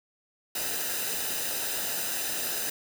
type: noise with comb filter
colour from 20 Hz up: white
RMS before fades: -31 dBFS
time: 0.55-2.7 s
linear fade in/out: 5 ms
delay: 0.9 ms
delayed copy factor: -0.6
effects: none